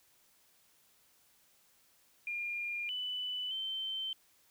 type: tone with pitch steps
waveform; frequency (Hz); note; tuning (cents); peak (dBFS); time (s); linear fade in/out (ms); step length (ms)
sine; 2409 / 2990 / 3098; D7 / F#7 / G7; +43 / +17 / -21; -35; 2.27-4.13; 2; 620
effects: white hiss -68 dBFS RMS until 4.5 s